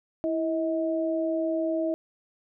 sine tone pair together, 328.4 / 637.4 Hz, E4 / D#5, -6 / +42 cents, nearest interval major seventh, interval 1148 cents, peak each -27 / -27 dBFS, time 0.24-1.94 s, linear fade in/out 0 ms, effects none

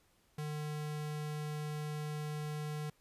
square tone, 150.7 Hz, D3, 45 cents sharp, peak -38 dBFS, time 0.38-2.9 s, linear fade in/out 5 ms, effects pink hiss -71 dBFS RMS until 3 s + resampled to 32000 Hz

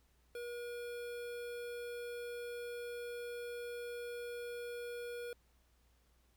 square tone with notch filter, 480 Hz, B4, 49 cents flat, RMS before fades -44 dBFS, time 0.35-5.33 s, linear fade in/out 2 ms, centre 6300 Hz, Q 1.7, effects added 60 Hz sine -70 dBFS peak until 6.36 s + pink hiss -75 dBFS RMS until 6.36 s

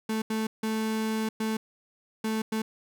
35% pulse tone bursts at uneven times, 219.6 Hz, A3, 3 cents flat, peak -25 dBFS, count 6, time 0.09-0.22 / 0.3-0.47 / 0.63-1.29 / 1.4-1.57 / 2.24-2.42 / 2.52-2.62 s, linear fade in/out 5 ms, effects none

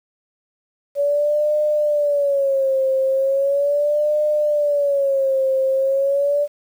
sine tone with vibrato, 565 Hz, C#5, 33 cents sharp, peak -15 dBFS, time 0.95-6.48 s, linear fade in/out 50 ms, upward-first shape sine, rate 0.38 Hz, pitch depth 110 cents each way, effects 8-bit

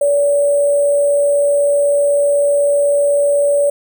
sine tone with sample-and-hold, 572 Hz, D5, 46 cents flat, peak -10 dBFS, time 0.01-3.7 s, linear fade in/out 5 ms, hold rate 8820 Hz, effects none

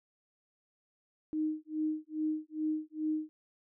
sine tone with tremolo, 310 Hz, D#4, 6 cents flat, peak -28 dBFS, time 1.33-3.29 s, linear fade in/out 0 ms, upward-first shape sine, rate 2.4 Hz, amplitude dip 100%, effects none

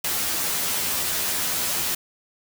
white noise with comb filter, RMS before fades -25 dBFS, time 0.04-1.95 s, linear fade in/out 5 ms, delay 12 ms, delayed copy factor +0.85, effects none

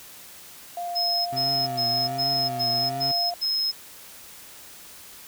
sine tone, 698.5 Hz, F5, in tune, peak -28 dBFS, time 0.77-3.34 s, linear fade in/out 2 ms
triangle tone bursts, 5150 Hz, E8, 41 cents flat, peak -21 dBFS, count 7, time 0.95-3.72 s, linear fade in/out 20 ms, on 310 ms, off 100 ms
25% pulse tone with vibrato, 129.3 Hz, C3, 20 cents flat, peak -29 dBFS, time 1.32-3.12 s, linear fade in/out 10 ms, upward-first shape triangle, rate 1.3 Hz, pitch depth 97 cents each way
effects white hiss -45 dBFS RMS until 5.27 s

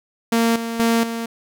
sawtooth tone with tremolo, 230 Hz, A#3, 23 cents flat, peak -11 dBFS, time 0.32-1.26 s, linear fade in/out 5 ms, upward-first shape square, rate 2.1 Hz, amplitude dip 65%, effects none

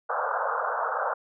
white band-pass noise, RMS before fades -28 dBFS, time 0.09-1.14 s, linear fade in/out 10 ms, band 470 to 1500 Hz, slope 96 dB/octave, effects none

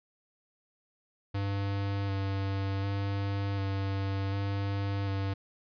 square tone with vibrato, 98.6 Hz, G2, 11 cents sharp, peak -30 dBFS, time 1.34-5.34 s, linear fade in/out 10 ms, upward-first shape square, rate 0.67 Hz, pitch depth 15 cents each way, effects resampled to 11025 Hz

